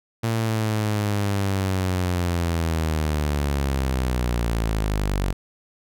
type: linear sweep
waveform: sawtooth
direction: down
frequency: 114.8 to 46.25 Hz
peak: -17 dBFS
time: 0.23-5.33 s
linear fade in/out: 10 ms
effects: none